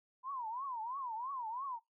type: tone with vibrato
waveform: sine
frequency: 987.8 Hz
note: B5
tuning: in tune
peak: -38 dBFS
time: 0.23-1.8 s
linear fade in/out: 50 ms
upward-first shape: triangle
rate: 3 Hz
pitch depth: 250 cents each way
effects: noise-tail reverb RT60 0.2 s tail -24 dB re dry